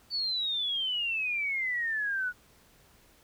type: exponential sweep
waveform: sine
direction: down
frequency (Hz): 4549 to 1446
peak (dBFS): -28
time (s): 0.1-2.33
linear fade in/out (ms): 50
effects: pink hiss -61 dBFS RMS until 3.23 s